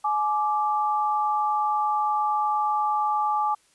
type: tone pair together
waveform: sine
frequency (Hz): 846.2 / 1174.7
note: G#5 / D6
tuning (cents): +32 / 0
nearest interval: tritone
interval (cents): 568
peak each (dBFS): -23 / -25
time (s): 0.04-3.55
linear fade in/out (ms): 10
effects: white hiss -62 dBFS RMS until 3.74 s + resampled to 24000 Hz